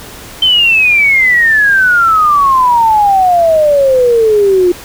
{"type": "exponential sweep", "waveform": "sine", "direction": "down", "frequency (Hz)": [3115, 349.2], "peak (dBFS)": -5, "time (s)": [0.42, 4.72], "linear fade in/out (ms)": 5, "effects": ["pink hiss -30 dBFS RMS until 4.84 s"]}